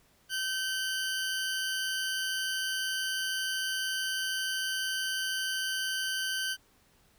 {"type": "tone pair together", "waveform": "20% pulse", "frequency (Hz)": [1542, 2911], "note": ["G6", "F#7"], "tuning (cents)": [-29, -29], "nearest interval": "major seventh", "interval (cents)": 1100, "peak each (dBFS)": [-26, -35], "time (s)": [0.29, 6.57], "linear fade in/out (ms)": 50, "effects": ["pink hiss -65 dBFS RMS until 7.18 s"]}